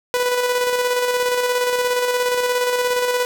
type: tone with tremolo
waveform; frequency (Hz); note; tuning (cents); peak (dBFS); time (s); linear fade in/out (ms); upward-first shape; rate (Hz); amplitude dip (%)
sawtooth; 493.9; B4; 0; -12; 0.14-3.25; 0; square; 17; 35
effects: none